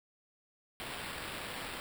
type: noise with sample-and-hold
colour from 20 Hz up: white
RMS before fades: -42 dBFS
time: 0.8-1.8 s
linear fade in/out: 0 ms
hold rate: 6300 Hz
effects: none